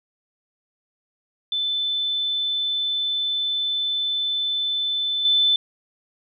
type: tone with level steps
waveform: sine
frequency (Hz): 3520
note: A7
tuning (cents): 0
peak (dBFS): -21 / -15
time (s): 1.52-5.56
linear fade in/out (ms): 2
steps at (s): 5.25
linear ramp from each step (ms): 2
effects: none